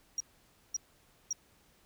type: tone bursts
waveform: sine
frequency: 5700 Hz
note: F8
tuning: 34 cents sharp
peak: -29 dBFS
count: 3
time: 0.18-1.329 s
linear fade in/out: 2 ms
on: 23 ms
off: 540 ms
effects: tanh soft clip ceiling -27 dBFS + pink hiss -66 dBFS RMS until 1.85 s